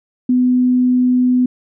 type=tone; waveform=sine; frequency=250.6 Hz; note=B3; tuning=25 cents sharp; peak=-10 dBFS; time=0.29-1.46 s; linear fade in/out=5 ms; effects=none